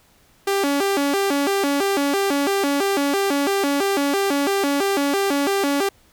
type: tone with vibrato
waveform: sawtooth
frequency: 334.3 Hz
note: E4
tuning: 24 cents sharp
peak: -14 dBFS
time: 0.47-5.89 s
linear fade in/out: 5 ms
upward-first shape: square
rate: 3 Hz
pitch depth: 290 cents each way
effects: pink hiss -56 dBFS RMS until 6.12 s